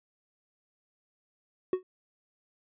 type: tone with exponential decay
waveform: triangle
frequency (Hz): 370.1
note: F#4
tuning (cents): 0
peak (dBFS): -18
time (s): 1.73-1.83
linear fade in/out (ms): 2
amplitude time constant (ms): 21
effects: resampled to 8000 Hz